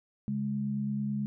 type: tone pair together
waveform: sine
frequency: 138.54 / 207.7 Hz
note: C#3 / G#3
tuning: -1 / 0 cents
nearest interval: perfect fifth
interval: 701 cents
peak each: -35 / -30 dBFS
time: 0.28-1.26 s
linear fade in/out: 0 ms
effects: none